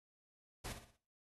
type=noise with echo; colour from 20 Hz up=pink; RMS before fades=-45 dBFS; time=0.64-0.73 s; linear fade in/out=10 ms; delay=60 ms; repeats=4; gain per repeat=-8 dB; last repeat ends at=0.97 s; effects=noise-tail reverb RT60 0.4 s tail -17 dB re dry + AAC 32 kbps